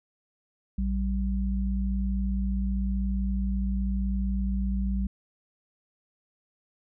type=tone pair together; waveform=sine; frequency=57.65 / 193.9 Hz; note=A#1 / G3; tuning=-19 / -19 cents; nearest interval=octave + major sixth; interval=2100 cents; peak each=-26 / -29 dBFS; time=0.78-5.07 s; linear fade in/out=5 ms; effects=none